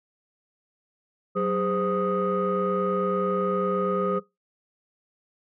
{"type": "tone cluster", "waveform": "sine", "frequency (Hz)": [187.6, 406.7, 515, 1247], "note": ["F#3", "G#4", "C5", "D#6"], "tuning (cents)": [24, -36, -28, 3], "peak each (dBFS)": -27, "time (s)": [1.35, 4.2], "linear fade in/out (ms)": 20, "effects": ["noise-tail reverb RT60 0.2 s tail -20 dB re dry", "tanh soft clip ceiling -16 dBFS"]}